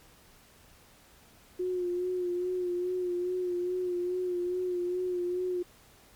sine tone with vibrato, 359.5 Hz, F#4, 50 cents flat, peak -28 dBFS, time 1.59-5.63 s, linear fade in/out 10 ms, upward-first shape sine, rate 2.4 Hz, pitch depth 34 cents each way, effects pink hiss -58 dBFS RMS until 6.15 s + MP3 96 kbps

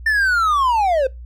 triangle linear sweep, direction down, 1800 to 503 Hz, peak -12 dBFS, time 0.06-1.07 s, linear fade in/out 5 ms, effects noise-tail reverb RT60 0.2 s tail -22 dB re dry + added 60 Hz sine -32 dBFS peak until 1.25 s

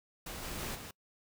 pink noise with level steps, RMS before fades -43 / -41 / -39 / -46 dBFS, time 0.26-0.91 s, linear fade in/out 5 ms, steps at 0.42 / 0.58 / 0.74 s, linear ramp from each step 20 ms, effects noise-tail reverb RT60 0.1 s tail -25 dB re dry

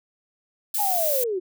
violet noise, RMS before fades -25 dBFS, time 0.74-1.24 s, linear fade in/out 5 ms
sine linear sweep, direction down, 851 to 350 Hz, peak -23 dBFS, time 0.78-1.4 s, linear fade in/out 20 ms
effects none

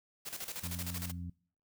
white noise with tremolo, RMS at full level -40 dBFS, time 0.25-1.12 s, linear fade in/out 20 ms, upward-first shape square, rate 13 Hz, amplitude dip 70%
harmonic tone, 87.31 Hz, F2, in tune, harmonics 1 / 2 / 3, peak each -40 / -43 / -51 dBFS, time 0.63-1.3 s, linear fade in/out 5 ms
effects noise-tail reverb RT60 0.5 s tail -24 dB re dry

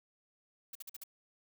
blue noise bursts, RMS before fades -45 dBFS, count 5, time 0.73-1.037 s, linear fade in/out 5 ms, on 23 ms, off 48 ms, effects none

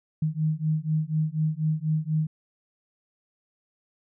sine beating tone pair, 153.9 / 158 Hz, D#3 / D#3, -19 / +27 cents, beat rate 4.1 Hz, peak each -26 dBFS, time 0.22-2.27 s, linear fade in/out 5 ms, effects none

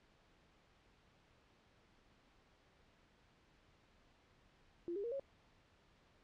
sine tone with pitch steps, 344.1 / 402.2 / 470.1 / 549.4 Hz, F4 / G4 / A#4 / C#5, -26 / +44 / +15 / -16 cents, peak -39 dBFS, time 4.88-5.196 s, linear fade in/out 0 ms, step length 79 ms, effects pink hiss -70 dBFS RMS until 6.23 s + low-pass 4000 Hz 12 dB/octave

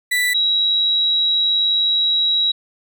35% pulse / sine tone pair in turn, 1975.5 / 3867 Hz, B6 / B7, 0 / -37 cents, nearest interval octave, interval 1163 cents, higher second, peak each -14 dBFS, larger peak neither, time 0.11-0.34 / 0.34-2.52 s, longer second, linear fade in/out 10 ms, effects none

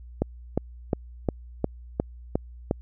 click train, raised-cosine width 2 ms, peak -9 dBFS, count 8, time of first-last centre 0.22-2.711 s, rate 2.81 Hz, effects added 60 Hz sine -41 dBFS peak until 2.81 s

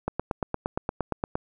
click train, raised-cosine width 1 ms, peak -12 dBFS, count 12, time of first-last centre 0.08-1.355 s, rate 8.63 Hz, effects none

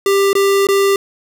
square tone with dropouts, 395.3 Hz, G4, 15 cents sharp, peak -11 dBFS, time 0.06-0.96 s, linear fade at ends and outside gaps 2 ms, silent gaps 0.331-0.352 / 0.67-0.687 s, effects none

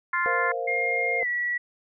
harmonic tone, 349.2 Hz, F4, in tune, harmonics 3 / 4 / 5 / 6, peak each -27 / -29 / -27 / -30 dBFS, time 0.13-0.52 s, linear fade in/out 5 ms
sine chord, Bb suspended second, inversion none, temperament equal, 466.2 / 523.3 / 698.5 Hz, Bb4 / C5 / F5, 0 / 0 / 0 cents, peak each -31 dBFS, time 0.26-1.23 s, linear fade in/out 0 ms
sine tone with pitch glide, 2126 to 1938.3 Hz, C7 to B6, +27 to -33 cents, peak -24 dBFS, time 0.67-1.58 s, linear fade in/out 10 ms, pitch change -160 cents, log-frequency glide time 1.19-1.27 s
effects none

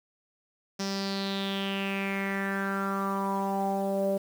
sawtooth tone with low-pass filter sweep, 196 Hz, G3, in tune, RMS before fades -30 dBFS, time 0.79-4.18 s, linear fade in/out 10 ms, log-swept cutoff 5600 to 550 Hz, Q 5.9, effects 8-bit

